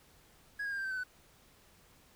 triangle tone with pitch steps, 1661.2 / 1632.7 / 1604.6 / 1577 / 1550 / 1523.3 / 1497.2 Hz, G#6 / G#6 / G6 / G6 / G6 / F#6 / F#6, 0 / -30 / +40 / +10 / -20 / +50 / +20 cents, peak -32 dBFS, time 0.59-1.038 s, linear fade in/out 10 ms, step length 64 ms, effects tanh soft clip ceiling -28 dBFS + pink hiss -63 dBFS RMS until 2.15 s

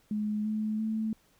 sine tone with pitch steps, 211.2 / 215.3 / 219.4 Hz, G#3 / A3 / A3, +29 / -37 / -5 cents, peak -28 dBFS, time 0.11-1.13 s, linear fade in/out 2 ms, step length 340 ms, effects pink hiss -66 dBFS RMS until 1.39 s

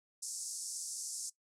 white band-pass noise, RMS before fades -42 dBFS, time 0.22-1.3 s, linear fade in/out 10 ms, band 5200 to 9700 Hz, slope 48 dB/octave, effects noise-tail reverb RT60 0.1 s tail -18 dB re dry

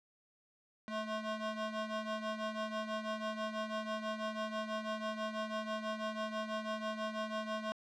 20% pulse ring-modulated tone, 432.1 Hz, A4, 31 cents flat, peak -29 dBFS, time 0.88-7.72 s, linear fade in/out 0 ms, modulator 213 Hz, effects low-pass 4000 Hz 12 dB/octave

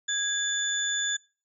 sine tone cluster, 1649 / 3508 / 6930 Hz, G#6 / A7 / A8, -13 / -6 / -27 cents, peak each -30 dBFS, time 0.08-1.17 s, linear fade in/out 10 ms, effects noise-tail reverb RT60 0.4 s tail -26 dB re dry

